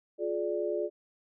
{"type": "chord", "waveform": "sine", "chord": "D diminished", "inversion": "first", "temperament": "just", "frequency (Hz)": [352.4, 422.9, 587.3], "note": ["F4", "Ab4", "D5"], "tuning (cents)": [16, 31, 0], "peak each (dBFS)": -33, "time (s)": [0.18, 0.9], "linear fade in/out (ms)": 50, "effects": []}